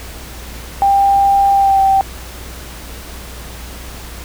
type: tone with pitch glide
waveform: sine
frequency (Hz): 793 to 777.6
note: G5 to G5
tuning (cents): +20 to -14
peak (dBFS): -8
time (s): 0.82-2.01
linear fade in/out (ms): 0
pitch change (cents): -34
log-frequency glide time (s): 1.53-1.81
effects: added 60 Hz sine -31 dBFS peak until 4.24 s + pink hiss -33 dBFS RMS until 4.24 s